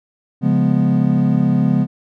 triangle chord, C# dominant seventh, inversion none, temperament equal, 138.59 / 174.61 / 207.7 / 246.9 Hz, C#3 / E#3 / G#3 / B3, 0 / 0 / 0 / 0 cents, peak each -16 dBFS, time 0.41-1.87 s, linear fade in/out 50 ms, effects none

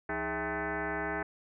sine tone with frequency modulation, 554.4 Hz, C#5, in tune, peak -31 dBFS, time 0.09-1.23 s, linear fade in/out 5 ms, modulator 242 Hz, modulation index 5.7, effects none

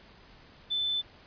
sine tone, 3520 Hz, A7, in tune, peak -27 dBFS, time 0.7-1.02 s, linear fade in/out 20 ms, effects pink hiss -55 dBFS RMS until 1.26 s + resampled to 11025 Hz

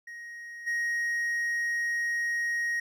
triangle tone with level steps, 1880 Hz, A#6, 14 cents sharp, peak -38 / -25 dBFS, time 0.07-2.8 s, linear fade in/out 5 ms, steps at 0.66 s, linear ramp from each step 20 ms, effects none

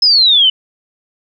sine exponential sweep, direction down, 5200 to 2960 Hz, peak -6 dBFS, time 0.02-0.5 s, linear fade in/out 5 ms, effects none

